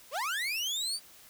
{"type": "linear sweep", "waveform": "30% pulse", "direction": "up", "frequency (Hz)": [466.2, 4735], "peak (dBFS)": -28, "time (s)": [0.11, 1], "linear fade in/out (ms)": 50, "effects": ["white hiss -55 dBFS RMS until 1.29 s"]}